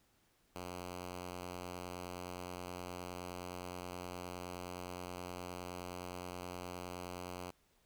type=tone; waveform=5% pulse; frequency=89.6 Hz; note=F2; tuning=45 cents sharp; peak=-32 dBFS; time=0.55-7.51 s; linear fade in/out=10 ms; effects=pink hiss -73 dBFS RMS until 7.85 s